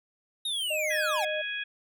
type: linear sweep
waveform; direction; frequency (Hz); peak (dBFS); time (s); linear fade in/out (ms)
square; down; 3776 to 690; -29; 0.45-1.25; 5
type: tone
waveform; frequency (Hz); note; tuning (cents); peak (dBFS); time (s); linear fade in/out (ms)
sine; 615; D#5; -20; -30; 0.7-1.42; 10
type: harmonic tone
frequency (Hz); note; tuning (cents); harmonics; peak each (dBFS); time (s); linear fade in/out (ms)
830.6; G#5; 0; 2 / 3 / 4; -34 / -35 / -37; 0.9-1.64; 10
effects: none